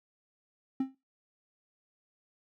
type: tone with exponential decay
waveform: triangle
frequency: 265.1 Hz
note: C4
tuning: 23 cents sharp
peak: -22 dBFS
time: 0.8-0.95 s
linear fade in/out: 5 ms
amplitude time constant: 31 ms
effects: noise-tail reverb RT60 0.2 s tail -18 dB re dry